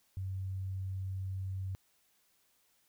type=tone; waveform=sine; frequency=95.1 Hz; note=F#2; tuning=48 cents sharp; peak=-35 dBFS; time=0.17-1.75 s; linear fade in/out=0 ms; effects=white hiss -72 dBFS RMS until 2.88 s